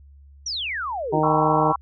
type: exponential sweep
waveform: sine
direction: down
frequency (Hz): 6020 to 311.1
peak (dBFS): -25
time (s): 0.46-1.19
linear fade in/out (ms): 5
type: harmonic tone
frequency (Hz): 154.6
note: D#3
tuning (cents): -11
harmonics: 1 / 2 / 3 / 4 / 5 / 6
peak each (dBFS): -25 / -25 / -25 / -25 / -25 / -25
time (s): 1.12-1.73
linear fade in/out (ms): 20
type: chord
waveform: sine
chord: C# half-diminished seventh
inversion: second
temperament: just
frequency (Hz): 798.3 / 997.9 / 1108.7 / 1330.5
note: G5 / B5 / C#6 / E6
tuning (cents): +31 / +18 / 0 / +16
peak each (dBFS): -27 / -25 / -24 / -30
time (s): 1.23-1.76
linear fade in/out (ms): 5
effects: added 70 Hz sine -45 dBFS peak until 1.81 s